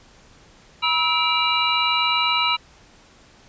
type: tone cluster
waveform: sine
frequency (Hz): 967 / 1297 / 2340 / 2833 / 3944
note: B5 / E6 / D7 / F7 / B7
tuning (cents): -37 / -28 / -7 / +24 / -3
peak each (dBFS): -24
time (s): 0.82-2.57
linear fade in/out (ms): 20
effects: pink hiss -51 dBFS RMS until 3.48 s + resampled to 16000 Hz